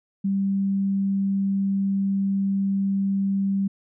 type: tone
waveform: sine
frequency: 196 Hz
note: G3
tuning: in tune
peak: -20 dBFS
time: 0.24-3.68 s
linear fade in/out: 10 ms
effects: none